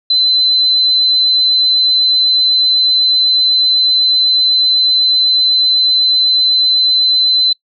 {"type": "tone", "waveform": "sine", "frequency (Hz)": 4046, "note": "B7", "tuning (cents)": 41, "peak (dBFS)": -8, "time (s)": [0.1, 7.53], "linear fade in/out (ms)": 5, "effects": ["noise-tail reverb RT60 0.1 s tail -26 dB re dry"]}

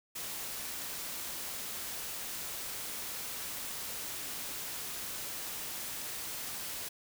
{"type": "noise", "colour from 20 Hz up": "white", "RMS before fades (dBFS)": -40, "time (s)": [0.15, 6.89], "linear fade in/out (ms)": 10, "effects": []}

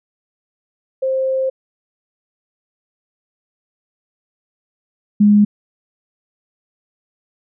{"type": "tone pair in turn", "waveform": "sine", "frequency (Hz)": [527, 207.1], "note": ["C5", "G#3"], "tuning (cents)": [12, -5], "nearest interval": "octave + major third", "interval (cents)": 1617, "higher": "first", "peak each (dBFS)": [-15, -7], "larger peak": "second", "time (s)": [[1.02, 1.5], [5.2, 5.45]], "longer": "first", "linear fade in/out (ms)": 10, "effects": []}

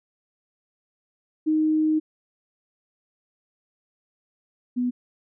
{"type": "tone pair in turn", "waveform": "sine", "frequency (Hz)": [311.1, 246.9], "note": ["D#4", "B3"], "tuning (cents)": [0, 0], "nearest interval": "major third", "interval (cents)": 400, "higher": "first", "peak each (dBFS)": [-18, -21], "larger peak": "first", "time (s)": [[1.46, 2], [4.76, 4.91]], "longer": "first", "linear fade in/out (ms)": 20, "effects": []}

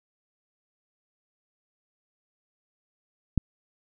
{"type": "click", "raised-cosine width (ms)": 5, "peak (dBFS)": -9, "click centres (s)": 3.377, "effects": []}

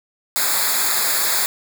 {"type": "noise with comb filter", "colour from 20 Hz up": "white", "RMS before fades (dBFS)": -19, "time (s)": [0.36, 1.46], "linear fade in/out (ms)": 0, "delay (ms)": 0.34, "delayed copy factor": -0.95, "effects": []}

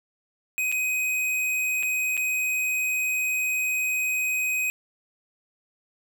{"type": "tone with dropouts", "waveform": "square", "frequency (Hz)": 2512, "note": "D#7", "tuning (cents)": 16, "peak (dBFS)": -24, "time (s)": [0.58, 4.7], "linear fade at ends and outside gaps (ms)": 0, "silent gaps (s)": [[0.717, 0.724], [1.827, 1.832], [2.169, 2.176]], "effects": []}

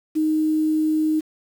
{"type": "tone with quantisation", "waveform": "sine", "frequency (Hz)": 311.1, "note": "D#4", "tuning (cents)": 0, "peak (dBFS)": -17, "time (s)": [0.15, 1.21], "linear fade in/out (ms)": 20, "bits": 7, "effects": []}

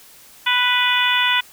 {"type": "harmonic tone", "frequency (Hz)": 493.9, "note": "B4", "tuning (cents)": 0, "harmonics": [2, 3, 4, 5, 6, 7], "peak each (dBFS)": [-22, -22, -22, -22, -22, -22], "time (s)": [0.46, 1.41], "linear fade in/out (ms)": 10, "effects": ["white hiss -46 dBFS RMS until 1.52 s"]}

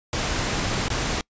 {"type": "noise with dropouts", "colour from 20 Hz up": "pink", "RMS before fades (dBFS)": -25, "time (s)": [0.13, 1.21], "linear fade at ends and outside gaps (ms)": 1, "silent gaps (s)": [0.883, 0.902], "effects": ["noise-tail reverb RT60 0.1 s tail -26 dB re dry", "resampled to 16000 Hz"]}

